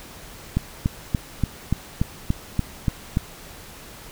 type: click train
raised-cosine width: 5 ms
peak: -7 dBFS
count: 10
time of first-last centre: 0.57-3.171 s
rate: 3.46 Hz
effects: pink hiss -42 dBFS RMS until 4.11 s